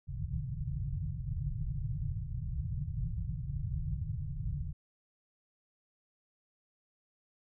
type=low-pass noise; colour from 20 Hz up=white; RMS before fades=-36 dBFS; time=0.07-4.73 s; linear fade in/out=10 ms; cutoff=160 Hz; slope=96 dB/octave; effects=none